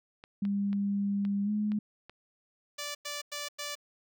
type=clicks; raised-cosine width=0.3 ms; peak=-31 dBFS; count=6; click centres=0.239 / 0.452 / 0.73 / 1.251 / 1.719 / 2.096 s
type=tone with pitch glide; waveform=sine; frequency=200.6 to 210.3 Hz; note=G3 to G#3; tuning=+40 to +22 cents; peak=-27 dBFS; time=0.42-1.79 s; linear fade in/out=5 ms; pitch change=+82 cents; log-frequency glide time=1.44-1.5 s
type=tone bursts; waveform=5% pulse; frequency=584 Hz; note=D5; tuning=10 cents flat; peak=-24 dBFS; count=4; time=2.78-3.754 s; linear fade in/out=10 ms; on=170 ms; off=98 ms
effects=none